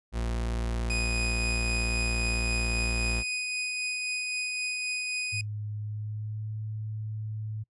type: tone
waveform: 40% pulse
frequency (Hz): 57.8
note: A#1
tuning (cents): -14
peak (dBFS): -27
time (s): 0.12-3.24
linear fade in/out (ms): 50
type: tone with tremolo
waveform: sawtooth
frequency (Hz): 2489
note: D#7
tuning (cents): 0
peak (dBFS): -25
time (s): 0.9-5.41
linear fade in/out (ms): 2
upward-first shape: triangle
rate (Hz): 3.8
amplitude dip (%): 25
type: tone with pitch glide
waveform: sine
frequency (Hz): 105.2 to 108.03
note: G#2 to A2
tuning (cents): +23 to -31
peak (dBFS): -32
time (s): 5.32-7.64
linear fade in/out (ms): 20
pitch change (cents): +46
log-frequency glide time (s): 5.75-6.54
effects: noise-tail reverb RT60 0.1 s tail -25 dB re dry + resampled to 24000 Hz